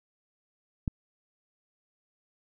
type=click; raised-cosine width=5 ms; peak=-16 dBFS; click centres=0.878 s; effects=none